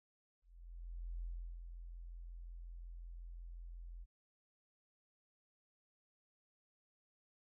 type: tone with ADSR envelope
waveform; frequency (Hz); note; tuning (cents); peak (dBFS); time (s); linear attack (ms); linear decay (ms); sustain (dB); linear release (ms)
sine; 42.76; F1; -36; -40; 0.42-4.06; 800; 380; -7; 36
effects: none